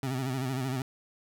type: tone with vibrato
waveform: 25% pulse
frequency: 130.81 Hz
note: C3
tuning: in tune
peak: -26 dBFS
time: 0.03-0.82 s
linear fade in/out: 2 ms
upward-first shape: sine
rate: 13 Hz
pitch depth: 79 cents each way
effects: none